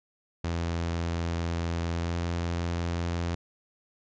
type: tone with pitch glide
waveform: sawtooth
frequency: 84.4 to 85.58 Hz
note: E2 to F2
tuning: +41 to -35 cents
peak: -24 dBFS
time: 0.44-3.35 s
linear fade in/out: 5 ms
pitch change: +24 cents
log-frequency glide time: 1.98-2.15 s
effects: resampled to 16000 Hz